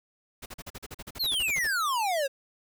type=noise bursts; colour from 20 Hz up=pink; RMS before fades=-40 dBFS; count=16; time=0.42-1.675 s; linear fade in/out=10 ms; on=40 ms; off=41 ms
type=exponential sweep; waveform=square; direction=down; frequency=4436 to 525 Hz; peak=-26 dBFS; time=1.19-2.28 s; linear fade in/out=20 ms
effects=none